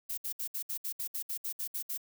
violet noise bursts, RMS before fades -36 dBFS, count 13, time 0.09-1.977 s, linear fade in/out 10 ms, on 87 ms, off 63 ms, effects none

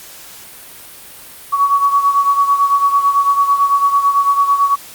sine beating tone pair, 1124 / 1133 Hz, C#6 / C#6, +24 / +37 cents, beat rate 9 Hz, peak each -11 / -17 dBFS, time 1.52-4.76 s, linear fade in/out 20 ms, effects white hiss -36 dBFS RMS until 4.94 s + Opus 48 kbps

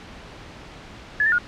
sine tone with pitch steps, 1707 / 1787 / 1435 Hz, G#6 / A6 / F6, +47 / +26 / +47 cents, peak -16 dBFS, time 1.2-1.383 s, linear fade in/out 2 ms, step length 61 ms, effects pink hiss -41 dBFS RMS until 1.47 s + low-pass 4000 Hz 12 dB/octave

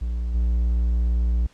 triangle tone with level steps, 58.8 Hz, A#1, 16 cents sharp, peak -21 / -16 dBFS, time 0.01-1.47 s, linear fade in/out 10 ms, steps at 0.34 s, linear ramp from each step 10 ms, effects pink hiss -57 dBFS RMS until 1.53 s + low-pass 7000 Hz 12 dB/octave

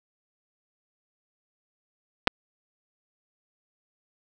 clicks, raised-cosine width 0.3 ms, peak -3 dBFS, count 2, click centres 2.273 / 2.277 s, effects none

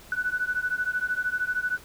sine beating tone pair, 1480 / 1493 Hz, F#6 / F#6, 0 / +15 cents, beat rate 13 Hz, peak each -28 dBFS, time 0.12-1.78 s, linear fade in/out 2 ms, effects pink hiss -49 dBFS RMS until 1.84 s

